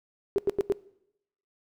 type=tone bursts; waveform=sine; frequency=397.5 Hz; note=G4; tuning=24 cents sharp; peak=-20 dBFS; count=4; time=0.36-0.722 s; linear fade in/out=0 ms; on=23 ms; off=90 ms; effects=noise-tail reverb RT60 0.8 s tail -21 dB re dry